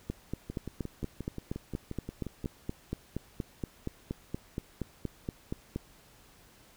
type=two click trains; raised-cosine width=3 ms; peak=-24 / -20 dBFS; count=12 / 25; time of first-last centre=0.5-2.443 / 0.1-5.76 s; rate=5.66 / 4.24 Hz; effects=pink hiss -59 dBFS RMS until 6.76 s